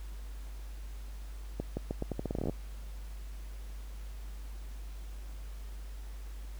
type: accelerating click train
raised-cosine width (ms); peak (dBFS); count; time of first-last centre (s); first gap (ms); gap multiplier
2; -20; 16; 1.6-2.496; 170; 0.82
effects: added 50 Hz sine -40 dBFS peak until 6.59 s + pink hiss -57 dBFS RMS until 6.59 s